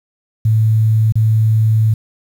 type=tone with dropouts; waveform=sine; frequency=110 Hz; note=A2; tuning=in tune; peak=-9 dBFS; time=0.45-1.94 s; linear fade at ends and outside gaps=5 ms; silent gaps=1.123-1.155 s; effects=7-bit